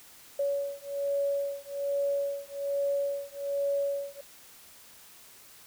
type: beating tone pair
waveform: sine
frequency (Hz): 562 / 563.2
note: C#5 / C#5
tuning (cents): +24 / +27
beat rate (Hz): 1.2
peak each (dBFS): -31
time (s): 0.39-4.21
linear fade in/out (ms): 5
effects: white hiss -53 dBFS RMS until 5.66 s